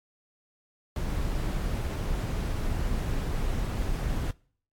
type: noise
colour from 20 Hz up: brown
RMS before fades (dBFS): -29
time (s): 0.96-4.31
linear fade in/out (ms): 2
effects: noise-tail reverb RT60 0.5 s tail -23 dB re dry + AAC 64 kbps